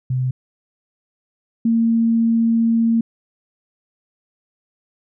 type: tone pair in turn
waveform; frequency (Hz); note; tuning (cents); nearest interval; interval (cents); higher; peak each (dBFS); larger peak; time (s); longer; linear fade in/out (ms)
sine; 128.4 / 228.8; C3 / A#3; -32 / -32; minor seventh; 1000; second; -17 / -13; second; 0.1-0.31 / 1.65-3.01; second; 5
effects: none